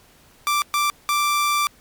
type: tone bursts at uneven times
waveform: sawtooth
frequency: 1174.7 Hz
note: D6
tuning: in tune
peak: -14 dBFS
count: 3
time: 0.47-0.62 / 0.74-0.9 / 1.09-1.67 s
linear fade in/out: 0 ms
effects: pink hiss -53 dBFS RMS until 1.8 s + MP3 96 kbps